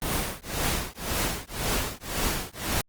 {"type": "noise with tremolo", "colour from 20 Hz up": "pink", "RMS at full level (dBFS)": -25, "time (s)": [0.02, 2.81], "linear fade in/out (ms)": 0, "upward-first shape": "triangle", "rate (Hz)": 1.9, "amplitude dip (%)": 100, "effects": ["Opus 24 kbps"]}